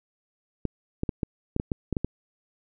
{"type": "clicks", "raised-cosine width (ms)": 3, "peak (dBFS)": -13, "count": 10, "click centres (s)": [0.653, 1.034, 1.092, 1.232, 1.564, 1.599, 1.718, 1.927, 1.968, 2.046], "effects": []}